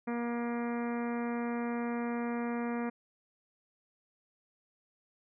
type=harmonic tone with a mistuned harmonic; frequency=237.3 Hz; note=A#3; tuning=31 cents sharp; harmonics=1 / 2 / 3 / 4 / 5 / 6 / 7 / 8 / 9 / 10; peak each=-33 / -39 / -43 / -45 / -47 / -49 / -50 / -51 / -52 / -53 dBFS; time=0.07-2.9 s; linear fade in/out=10 ms; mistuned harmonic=9; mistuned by=-25 cents; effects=none